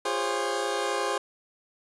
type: chord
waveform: 20% pulse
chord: Db major seventh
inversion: first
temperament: equal with one note detuned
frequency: 349.2 / 407.2 / 523.3 / 554.4 Hz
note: F4 / Ab4 / C5 / Db5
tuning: 0 / -34 / 0 / 0 cents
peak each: -30 / -25 / -26 / -30 dBFS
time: 0.05-1.18 s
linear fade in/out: 5 ms
effects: resampled to 24000 Hz